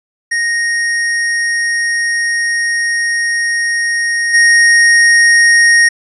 square tone with level steps, 1864.7 Hz, A#6, in tune, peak -13 / -6 dBFS, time 0.31-5.89 s, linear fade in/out 10 ms, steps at 4.33 s, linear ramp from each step 20 ms, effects resampled to 24000 Hz

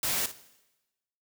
white noise with echo, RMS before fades -29 dBFS, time 0.03-0.26 s, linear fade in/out 2 ms, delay 56 ms, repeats 1, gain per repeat -13 dB, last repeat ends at 0.316 s, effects noise-tail reverb RT60 1.0 s tail -17 dB re dry

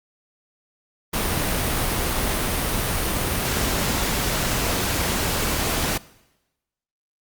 pink noise, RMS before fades -23 dBFS, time 1.13-5.98 s, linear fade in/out 10 ms, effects noise-tail reverb RT60 1.0 s tail -21 dB re dry + Opus 48 kbps

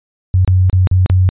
sine tone with dropouts, 92.5 Hz, F#2, in tune, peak -7 dBFS, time 0.34-1.29 s, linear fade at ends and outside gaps 0 ms, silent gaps 0.448-0.477 / 0.698-0.729 / 0.872-0.913 / 1.061-1.099 s, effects resampled to 8000 Hz

